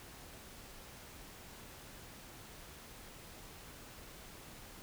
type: silence
effects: pink hiss -53 dBFS RMS until 4.82 s